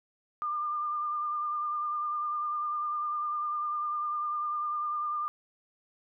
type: tone with vibrato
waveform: sine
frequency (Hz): 1200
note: D6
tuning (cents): +37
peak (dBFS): -29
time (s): 0.42-5.28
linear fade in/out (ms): 0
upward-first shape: triangle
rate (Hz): 10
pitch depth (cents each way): 32
effects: none